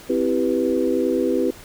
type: chord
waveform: sine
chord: C major seventh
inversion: none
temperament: equal with one note detuned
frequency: 260.1 / 329.6 / 392 / 493.9 Hz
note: C4 / E4 / G4 / B4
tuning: -10 / 0 / 0 / 0 cents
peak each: -23 dBFS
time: 0.09-1.51 s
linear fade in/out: 10 ms
effects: pink hiss -43 dBFS RMS until 1.64 s